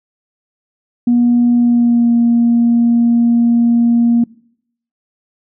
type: tone with pitch glide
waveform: sine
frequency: 240.4 to 235.3 Hz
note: B3 to A#3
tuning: -46 to +16 cents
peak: -7 dBFS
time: 1.07-4.24 s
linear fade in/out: 5 ms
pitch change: -38 cents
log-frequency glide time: 1.55-2.12 s
effects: noise-tail reverb RT60 0.7 s tail -24 dB re dry + tanh soft clip ceiling -4 dBFS